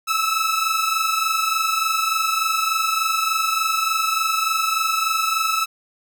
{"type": "tone pair together", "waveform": "sawtooth", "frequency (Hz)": [1295.1, 1318.5], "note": ["E6", "E6"], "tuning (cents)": [-31, 0], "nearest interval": "unison", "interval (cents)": 31, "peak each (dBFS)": -18, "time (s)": [0.07, 5.66], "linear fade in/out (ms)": 20, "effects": []}